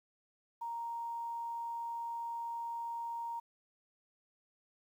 sine tone, 932.3 Hz, A#5, in tune, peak -37 dBFS, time 0.61-3.4 s, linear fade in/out 10 ms, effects 11-bit

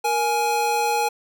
square tone pair together, 468.9 / 835.5 Hz, A#4 / G#5, +10 / +10 cents, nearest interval minor seventh, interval 1000 cents, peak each -26 / -21 dBFS, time 0.04-1.09 s, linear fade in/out 10 ms, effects none

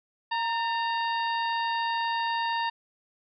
harmonic tone with a mistuned harmonic, 929 Hz, A#5, 6 cents flat, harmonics 1 / 2 / 3 / 4 / 5, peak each -27 / -33 / -37 / -39 / -41 dBFS, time 0.31-2.7 s, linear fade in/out 10 ms, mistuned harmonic 2, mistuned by -53 cents, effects none

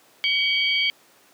sine tone cluster, 2264 / 3043 / 3221 / 4599 Hz, C#7 / F#7 / G7 / D8, +36 / +48 / +46 / -37 cents, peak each -22 / -29 / -23 / -30 dBFS, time 0.24-0.9 s, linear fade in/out 0 ms, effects pink hiss -55 dBFS RMS until 1.33 s + high-pass 300 Hz 12 dB/octave

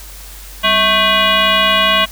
sine tone with frequency modulation, 2003 Hz, B6, 24 cents sharp, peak -9 dBFS, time 0.63-2.06 s, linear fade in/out 20 ms, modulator 452 Hz, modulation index 3.1, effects added 48 Hz sine -33 dBFS peak until 2.11 s + white hiss -36 dBFS RMS until 2.11 s

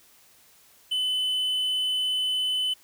triangle tone, 3019 Hz, F#7, 34 cents sharp, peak -22 dBFS, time 0.91-2.74 s, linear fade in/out 10 ms, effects white hiss -57 dBFS RMS until 2.83 s

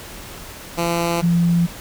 10% pulse / sine tone pair in turn, 170 / 171.38 Hz, F3 / F3, -46 / -32 cents, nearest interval unison, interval 14 cents, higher second, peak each -10 / -13 dBFS, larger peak first, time 0.77-1.22 / 1.22-1.67 s, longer neither, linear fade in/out 20 ms, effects pink hiss -36 dBFS RMS until 1.8 s

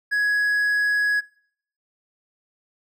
triangle tone, 1672 Hz, G#6, 11 cents sharp, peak -17 dBFS, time 0.11-1.21 s, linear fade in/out 20 ms, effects noise-tail reverb RT60 0.6 s tail -21 dB re dry

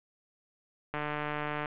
click train, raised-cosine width 0.5 ms, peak -19 dBFS, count 108, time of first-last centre 0.94-1.658 s, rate 149 Hz, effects resampled to 8000 Hz + 8-bit

